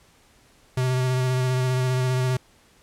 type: tone with vibrato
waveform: square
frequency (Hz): 128.1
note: C3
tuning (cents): -36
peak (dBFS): -21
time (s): 0.77-2.37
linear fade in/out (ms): 5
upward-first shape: square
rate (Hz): 15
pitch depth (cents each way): 14
effects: pink hiss -57 dBFS RMS until 2.82 s + low-pass 11000 Hz 12 dB/octave